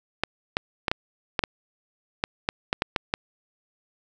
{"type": "clicks", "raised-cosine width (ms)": 0.3, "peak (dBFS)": -6, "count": 12, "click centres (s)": [0.236, 0.569, 0.882, 0.915, 1.392, 1.438, 2.239, 2.489, 2.729, 2.821, 2.962, 3.139], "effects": []}